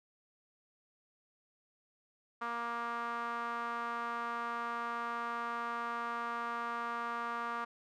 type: tone with band-pass filter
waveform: sawtooth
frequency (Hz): 235.1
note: A#3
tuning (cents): +15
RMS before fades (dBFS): -38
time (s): 2.41-7.65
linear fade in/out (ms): 10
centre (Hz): 1200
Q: 3.6
effects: none